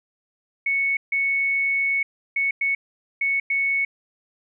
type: tone bursts at uneven times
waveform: sine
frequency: 2213 Hz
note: C#7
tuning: 3 cents flat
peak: -19 dBFS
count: 6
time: 0.66-0.97 / 1.12-2.03 / 2.36-2.51 / 2.61-2.75 / 3.21-3.4 / 3.5-3.85 s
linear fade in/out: 5 ms
effects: none